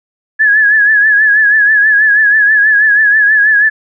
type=tone with vibrato; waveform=sine; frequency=1700 Hz; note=G#6; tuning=40 cents sharp; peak=-5 dBFS; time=0.39-3.7 s; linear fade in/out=20 ms; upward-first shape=triangle; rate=6.2 Hz; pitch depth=78 cents each way; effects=none